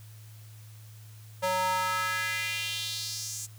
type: tone with high-pass filter sweep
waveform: square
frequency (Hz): 185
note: F#3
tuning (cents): 0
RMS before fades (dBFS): -31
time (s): 1.42-3.47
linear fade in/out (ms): 20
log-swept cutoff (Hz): 660 to 7400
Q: 2.8
effects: added 108 Hz sine -46 dBFS peak until 3.58 s + white hiss -57 dBFS RMS until 3.58 s